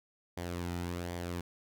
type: tone with flanger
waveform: sawtooth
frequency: 87.31 Hz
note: F2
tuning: in tune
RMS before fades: -38 dBFS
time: 0.37-1.41 s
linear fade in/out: 5 ms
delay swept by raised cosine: 0.74 to 1.84 ms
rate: 1.3 Hz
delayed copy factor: -0.5
effects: none